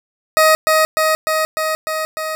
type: tone with echo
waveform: 20% pulse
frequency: 629 Hz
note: D#5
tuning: 19 cents sharp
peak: -4 dBFS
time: 0.37-0.55 s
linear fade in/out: 0 ms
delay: 300 ms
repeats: 6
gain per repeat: -2 dB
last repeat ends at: 2.35 s
effects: none